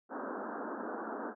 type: band-pass noise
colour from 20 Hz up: pink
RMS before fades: -40 dBFS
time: 0.09-1.35 s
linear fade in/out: 50 ms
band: 210 to 1600 Hz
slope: 96 dB/octave
effects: none